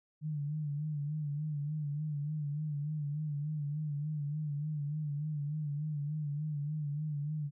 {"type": "tone with vibrato", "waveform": "sine", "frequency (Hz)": 148.9, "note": "D3", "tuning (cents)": 24, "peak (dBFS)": -33, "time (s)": [0.21, 7.51], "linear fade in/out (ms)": 50, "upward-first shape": "sine", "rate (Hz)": 3.4, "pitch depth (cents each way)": 68, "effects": []}